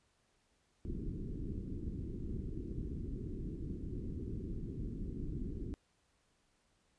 pink low-pass noise, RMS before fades -41 dBFS, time 0.85-5.74 s, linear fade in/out 0 ms, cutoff 380 Hz, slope 48 dB/octave, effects pink hiss -75 dBFS RMS until 6.98 s + resampled to 22050 Hz

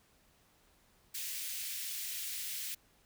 white high-pass noise, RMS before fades -40 dBFS, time 1.14-2.75 s, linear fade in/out 10 ms, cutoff 2000 Hz, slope 24 dB/octave, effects pink hiss -68 dBFS RMS until 3.05 s

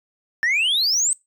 sine exponential sweep, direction up, 1760 to 8372 Hz, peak -14 dBFS, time 0.43-1.13 s, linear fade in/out 0 ms, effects noise-tail reverb RT60 0.2 s tail -25 dB re dry + tanh soft clip ceiling -16 dBFS

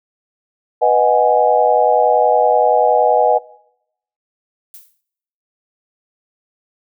sine chord, G# minor seventh, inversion first, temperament equal, 493.9 / 622.3 / 740 / 830.6 Hz, B4 / D#5 / F#5 / G#5, 0 / 0 / 0 / 0 cents, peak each -15 dBFS, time 0.81-3.39 s, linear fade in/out 20 ms
violet noise with exponential decay, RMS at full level -34 dBFS, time 4.74-5.01 s, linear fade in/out 2 ms, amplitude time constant 58 ms
effects noise-tail reverb RT60 0.8 s tail -22 dB re dry

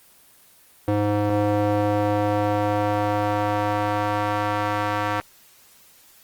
square tone with band-pass filter sweep, 103.83 Hz, G#2, in tune, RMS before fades -22 dBFS, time 0.88-5.2 s, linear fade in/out 0 ms, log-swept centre 460 to 1200 Hz, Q 1.2, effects white hiss -53 dBFS RMS until 6.23 s + Opus 24 kbps

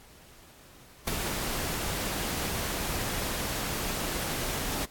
pink noise with ADSR envelope, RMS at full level -25 dBFS, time 1.07-4.86 s, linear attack 10 ms, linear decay 3 ms, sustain -7 dB, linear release 18 ms, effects pink hiss -54 dBFS RMS until 4.9 s + AAC 64 kbps

